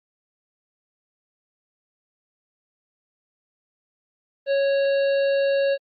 harmonic tone, 553 Hz, C#5, 4 cents flat, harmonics 1 / 3 / 5 / 7 / 8, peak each -18 / -32 / -36 / -39 / -41 dBFS, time 4.46-5.78 s, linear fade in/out 50 ms, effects Opus 32 kbps

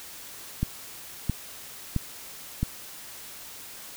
click train, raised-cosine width 5 ms, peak -12 dBFS, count 4, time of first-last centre 0.63-2.63 s, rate 1.5 Hz, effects white hiss -43 dBFS RMS until 3.96 s

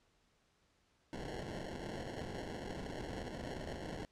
violet noise with sample-and-hold, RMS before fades -44 dBFS, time 1.13-4.05 s, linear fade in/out 0 ms, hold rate 1225 Hz, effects pink hiss -74 dBFS RMS until 4.11 s + low-pass 7000 Hz 12 dB/octave

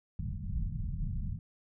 pink low-pass noise, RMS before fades -35 dBFS, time 0.19-1.39 s, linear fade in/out 2 ms, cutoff 190 Hz, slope 48 dB/octave, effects none

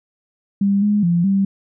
sine tone with pitch steps, 199.1 / 207.4 / 172.1 / 195.8 Hz, G3 / G#3 / F3 / G3, +27 / -2 / -25 / -2 cents, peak -13 dBFS, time 0.61-1.45 s, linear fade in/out 5 ms, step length 210 ms, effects none

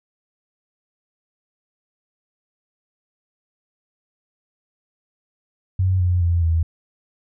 sine tone with pitch steps, 93.3 / 89.4 / 85.66 / 82.07 Hz, F#2 / F2 / F2 / E2, +15 / +41 / -33 / -7 cents, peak -15 dBFS, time 5.79-6.63 s, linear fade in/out 5 ms, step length 210 ms, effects none

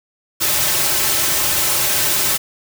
white noise with comb filter, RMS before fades -17 dBFS, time 0.4-2.38 s, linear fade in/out 20 ms, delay 4.2 ms, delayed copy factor -0.7, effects none

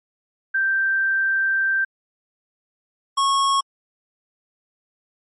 sine / square tone pair in turn, 1568 / 1097.6 Hz, G6 / C#6, 0 / -17 cents, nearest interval tritone, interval 617 cents, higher first, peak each -17 dBFS, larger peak neither, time 0.54-1.85 / 3.17-3.61 s, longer first, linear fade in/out 10 ms, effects MP3 48 kbps

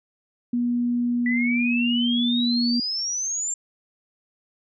sine tone with pitch glide, 241.4 to 239.6 Hz, B3 to A#3, -39 to +48 cents, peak -20 dBFS, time 0.53-2.8 s, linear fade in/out 5 ms, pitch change -13 cents, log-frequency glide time 1.08-2.06 s
sine exponential sweep, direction up, 1957 to 7420 Hz, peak -24 dBFS, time 1.26-3.54 s, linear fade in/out 2 ms
effects none

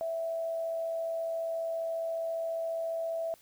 sine tone with amplitude modulation, 659.3 Hz, E5, in tune, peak -29 dBFS, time 0.01-3.34 s, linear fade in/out 0 ms, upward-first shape sine, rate 94.6 Hz, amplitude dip 35%, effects white hiss -61 dBFS RMS until 3.41 s

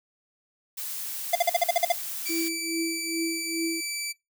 blue noise, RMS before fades -34 dBFS, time 0.77-2.49 s, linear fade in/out 10 ms
square tone bursts, 691 Hz, F5, 19 cents flat, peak -19 dBFS, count 9, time 1.33-1.922 s, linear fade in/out 5 ms, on 24 ms, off 47 ms
15% pulse tone, 2320 Hz, D7, 22 cents flat, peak -23 dBFS, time 2.25-4.13 s, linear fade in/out 20 ms
sine tone with tremolo, 329.6 Hz, E4, in tune, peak -25 dBFS, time 2.29-3.81 s, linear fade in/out 10 ms, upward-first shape triangle, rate 2.4 Hz, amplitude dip 90%
effects noise-tail reverb RT60 0.2 s tail -22 dB re dry

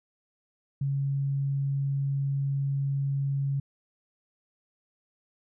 sine tone, 138.59 Hz, C#3, in tune, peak -25 dBFS, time 0.81-3.6 s, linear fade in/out 5 ms, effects none

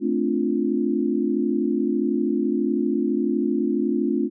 sine chord, D minor seventh, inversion second, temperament equal, 220 / 261.6 / 293.7 / 349.2 Hz, A3 / C4 / D4 / F4, 0 / 0 / 0 / 0 cents, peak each -25 dBFS, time 0-4.3 s, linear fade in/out 50 ms, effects none

